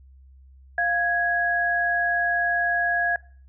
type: tone pair together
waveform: sine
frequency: 697.4 / 1661.2 Hz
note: F5 / G#6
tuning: -3 / 0 cents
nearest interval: octave + minor third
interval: 1503 cents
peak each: -25 / -21 dBFS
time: 0.78-3.16 s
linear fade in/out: 2 ms
effects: noise-tail reverb RT60 0.5 s tail -23 dB re dry + added 66 Hz sine -47 dBFS peak until 3.48 s